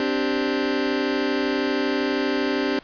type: chord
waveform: sawtooth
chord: C suspended second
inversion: none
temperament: just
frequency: 261.6 / 294.3 / 392.4 Hz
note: C4 / D4 / G4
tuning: 0 / +4 / +2 cents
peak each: -21 dBFS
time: 0-2.79 s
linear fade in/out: 2 ms
effects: pink hiss -49 dBFS RMS until 2.83 s + resampled to 11025 Hz